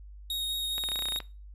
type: tone with vibrato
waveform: 45% pulse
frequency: 3747 Hz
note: A#7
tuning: 8 cents sharp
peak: -29 dBFS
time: 0.3-1.19 s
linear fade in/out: 2 ms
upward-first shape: triangle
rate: 4.7 Hz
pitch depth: 11 cents each way
type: clicks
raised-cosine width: 0.3 ms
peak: -22 dBFS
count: 12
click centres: 0.781 / 0.838 / 0.888 / 0.918 / 0.958 / 0.991 / 1.023 / 1.056 / 1.086 / 1.122 / 1.161 / 1.203 s
effects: noise-tail reverb RT60 0.3 s tail -20 dB re dry + added 50 Hz sine -44 dBFS peak until 1.54 s